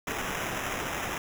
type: noise with sample-and-hold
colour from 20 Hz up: white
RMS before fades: -33 dBFS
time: 0.07-1.18 s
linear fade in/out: 2 ms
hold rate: 4410 Hz
effects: none